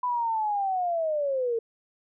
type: linear sweep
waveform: sine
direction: down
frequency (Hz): 1002 to 447.8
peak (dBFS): -24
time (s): 0.03-1.59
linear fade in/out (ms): 5
effects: none